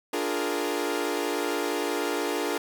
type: chord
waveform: sawtooth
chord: Bb dominant seventh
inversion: first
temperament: equal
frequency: 293.7 / 349.2 / 415.3 / 466.2 Hz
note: D4 / F4 / Ab4 / Bb4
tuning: 0 / 0 / 0 / 0 cents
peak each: -28 dBFS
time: 0.13-2.58 s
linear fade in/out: 5 ms
effects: 9-bit